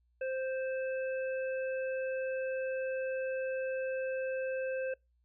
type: harmonic tone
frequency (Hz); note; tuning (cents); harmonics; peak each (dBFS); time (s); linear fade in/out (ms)
523.3; C5; 0; 1 / 3 / 5; -33 / -43 / -47; 0.21-4.94; 5
effects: noise-tail reverb RT60 0.2 s tail -24 dB re dry + added 60 Hz sine -69 dBFS peak until 5.24 s